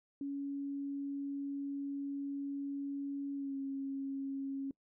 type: tone with pitch glide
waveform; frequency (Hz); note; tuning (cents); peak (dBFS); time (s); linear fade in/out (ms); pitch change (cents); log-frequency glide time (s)
sine; 280 to 273.1; C#4 to C#4; +18 to -26; -36; 0.21-4.71; 2; -44; 3.35-3.56
effects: noise-tail reverb RT60 0.1 s tail -23 dB re dry